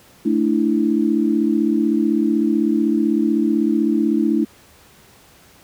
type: chord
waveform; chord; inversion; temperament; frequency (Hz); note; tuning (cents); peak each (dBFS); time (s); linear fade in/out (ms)
sine; A suspended fourth; none; equal; 220 / 293.7 / 329.6; A3 / D4 / E4; 0 / 0 / 0; -19; 0.25-4.45; 10
effects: pink hiss -49 dBFS RMS until 5.63 s + high-pass 60 Hz 12 dB/octave